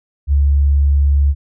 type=tone; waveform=sine; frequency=70.8 Hz; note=C#2; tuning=37 cents sharp; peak=-9 dBFS; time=0.27-1.35 s; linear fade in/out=50 ms; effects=none